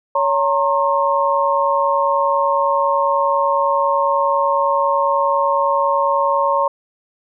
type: tone cluster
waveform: sine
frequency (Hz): 561 / 922 / 1072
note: C#5 / A#5 / C6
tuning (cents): +21 / -19 / +42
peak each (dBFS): -18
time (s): 0.15-6.68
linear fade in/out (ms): 5
effects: none